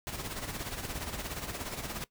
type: noise with tremolo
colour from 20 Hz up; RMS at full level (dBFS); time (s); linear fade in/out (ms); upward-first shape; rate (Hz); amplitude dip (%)
pink; -36; 0.07-2.04; 0; sine; 17; 60
effects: noise-tail reverb RT60 0.1 s tail -19 dB re dry